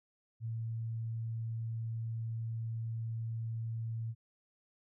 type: tone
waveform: sine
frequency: 113.6 Hz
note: A#2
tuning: 44 cents flat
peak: -35 dBFS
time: 0.4-4.15 s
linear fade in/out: 50 ms
effects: none